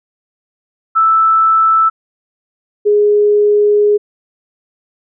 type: tone pair in turn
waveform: sine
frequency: 1318.5 / 415.3 Hz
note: E6 / G#4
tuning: 0 / 0 cents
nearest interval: octave + minor sixth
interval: 2000 cents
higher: first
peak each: -7 dBFS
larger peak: neither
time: 0.95-1.9 / 2.85-3.98 s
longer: second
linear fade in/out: 20 ms
effects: none